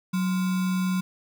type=tone with sample-and-hold; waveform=sine; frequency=185 Hz; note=F#3; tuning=in tune; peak=-22 dBFS; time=0.13-1.01 s; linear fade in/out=10 ms; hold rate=1225 Hz; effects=none